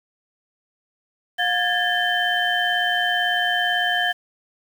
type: tone cluster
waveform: sine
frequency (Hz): 714 / 1650 / 1768 / 3095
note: F5 / G#6 / A6 / G7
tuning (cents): +38 / -12 / +8 / -23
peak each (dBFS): -24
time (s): 1.38-4.13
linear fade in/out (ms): 20
effects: 7-bit